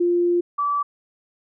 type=tone pair in turn; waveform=sine; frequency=349.2 / 1155.1 Hz; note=F4 / D6; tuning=0 / -29 cents; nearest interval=octave + major sixth; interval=2071 cents; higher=second; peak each=-16 / -19 dBFS; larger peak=first; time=0-0.41 / 0.58-0.83 s; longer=first; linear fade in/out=10 ms; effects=none